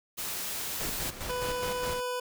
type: noise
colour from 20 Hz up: white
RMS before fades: -35 dBFS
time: 0.17-1.11 s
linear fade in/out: 20 ms
type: noise with tremolo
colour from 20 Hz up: pink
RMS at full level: -36 dBFS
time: 0.79-2.01 s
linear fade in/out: 20 ms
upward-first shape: square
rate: 4.8 Hz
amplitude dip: 55%
type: tone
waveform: 25% pulse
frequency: 496.9 Hz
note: B4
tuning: 11 cents sharp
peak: -27 dBFS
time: 1.29-2.2 s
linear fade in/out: 5 ms
effects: none